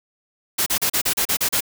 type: noise bursts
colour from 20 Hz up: white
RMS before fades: -20 dBFS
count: 9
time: 0.58-1.607 s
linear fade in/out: 10 ms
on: 83 ms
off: 35 ms
effects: none